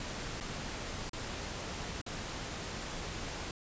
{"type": "noise with dropouts", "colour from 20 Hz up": "pink", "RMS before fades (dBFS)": -40, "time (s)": [0, 3.51], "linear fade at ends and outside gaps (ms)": 2, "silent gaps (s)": [[0.402, 0.408], [1.095, 1.132], [2.015, 2.063]], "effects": ["resampled to 16000 Hz"]}